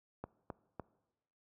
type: clicks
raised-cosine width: 1 ms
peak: -27 dBFS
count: 3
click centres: 0.24 / 0.502 / 0.797 s
effects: noise-tail reverb RT60 1.0 s tail -21 dB re dry + high-pass 60 Hz 12 dB/octave